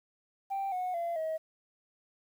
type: tone with pitch steps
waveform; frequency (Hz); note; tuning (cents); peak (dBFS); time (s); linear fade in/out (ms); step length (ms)
sine; 784 / 731.5 / 682.5 / 636.8; G5 / F#5 / F5 / D#5; 0 / -20 / -40 / +40; -29; 0.5-1.38; 20; 220
effects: tanh soft clip ceiling -29 dBFS + 10-bit